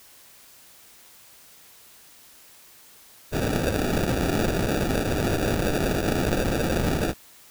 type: noise with sample-and-hold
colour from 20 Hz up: white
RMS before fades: -24 dBFS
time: 3.31-7.14 s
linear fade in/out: 50 ms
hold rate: 1050 Hz
effects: white hiss -51 dBFS RMS until 7.5 s